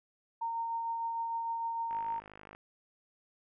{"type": "tone with tremolo", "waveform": "sine", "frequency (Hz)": 920, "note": "A#5", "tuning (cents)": -23, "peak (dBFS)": -31, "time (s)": [0.41, 2.2], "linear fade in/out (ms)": 10, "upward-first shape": "triangle", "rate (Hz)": 6.6, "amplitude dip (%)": 30}
{"type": "click train", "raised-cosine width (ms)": 0.5, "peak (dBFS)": -34, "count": 34, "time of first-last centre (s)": [1.91, 2.55], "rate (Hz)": 51.6}
{"effects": []}